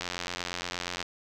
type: click train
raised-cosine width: 0.2 ms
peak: -15 dBFS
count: 91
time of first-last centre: 0.01-1.027 s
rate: 88.5 Hz
effects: none